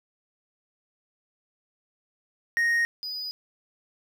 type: tone pair in turn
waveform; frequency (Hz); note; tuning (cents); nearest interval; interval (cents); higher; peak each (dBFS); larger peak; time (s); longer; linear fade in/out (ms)
triangle; 1864.7 / 4955; A#6 / D#8; 0 / -8; octave + perfect fourth; 1692; second; -19 / -30; first; 2.57-2.85 / 3.03-3.31; neither; 0
effects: none

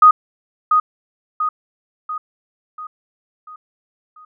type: tone with echo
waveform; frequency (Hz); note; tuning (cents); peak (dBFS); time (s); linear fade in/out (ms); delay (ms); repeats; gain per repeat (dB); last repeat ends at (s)
sine; 1244.5; D#6; 0; -4; 0.02-0.11; 5; 690; 6; -6; 4.25
effects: none

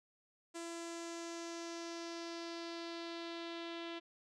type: tone with low-pass filter sweep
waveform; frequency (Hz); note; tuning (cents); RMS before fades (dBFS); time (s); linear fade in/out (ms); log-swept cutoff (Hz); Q
sawtooth; 336.7; E4; +37; -45; 0.54-4; 20; 8000 to 3400; 2.8
effects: none

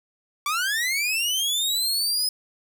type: linear sweep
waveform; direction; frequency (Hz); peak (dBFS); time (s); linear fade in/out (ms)
sawtooth; up; 1130 to 5100; -19; 0.46-2.29; 2
effects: none

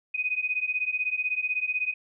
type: beating tone pair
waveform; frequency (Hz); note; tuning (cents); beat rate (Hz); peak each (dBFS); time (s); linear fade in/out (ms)
sine; 2489 / 2505; D#7 / D#7; 0 / +11; 16; -29 / -28; 0.14-1.94; 10
effects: none

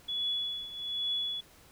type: tone with tremolo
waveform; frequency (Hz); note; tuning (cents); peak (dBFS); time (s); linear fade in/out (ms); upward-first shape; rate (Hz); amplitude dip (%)
sine; 3400; G#7; +40; -28; 0.08-1.41; 10; triangle; 1.2; 80
effects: pink hiss -58 dBFS RMS until 1.71 s

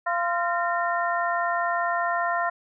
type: harmonic tone with a mistuned harmonic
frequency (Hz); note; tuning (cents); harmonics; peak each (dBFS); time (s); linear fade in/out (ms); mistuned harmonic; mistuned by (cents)
345; F4; -21; 2 / 3 / 4 / 5; -26 / -28 / -29 / -30; 0.06-2.5; 10; 5; +95
effects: none

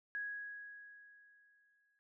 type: tone with exponential decay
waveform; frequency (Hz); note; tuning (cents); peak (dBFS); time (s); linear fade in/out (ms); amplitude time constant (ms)
sine; 1661.2; G#6; 0; -37; 0.15-1.99; 0; 400
effects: none

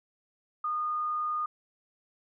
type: tone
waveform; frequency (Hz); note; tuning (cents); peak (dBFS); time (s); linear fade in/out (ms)
sine; 1225; D#6; -27; -28; 0.64-1.46; 5
effects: none

